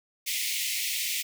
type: high-pass noise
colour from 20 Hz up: pink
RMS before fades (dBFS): -30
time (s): 0.26-1.23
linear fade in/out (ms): 20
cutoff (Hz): 2000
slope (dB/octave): 96
effects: none